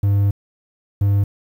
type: tone pair in turn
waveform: triangle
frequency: 100.3 / 100.3 Hz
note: G2 / G2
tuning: +40 / +40 cents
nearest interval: unison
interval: 0 cents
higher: neither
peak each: -11 dBFS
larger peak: neither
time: 0.03-0.31 / 1.01-1.24 s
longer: first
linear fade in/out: 5 ms
effects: 8-bit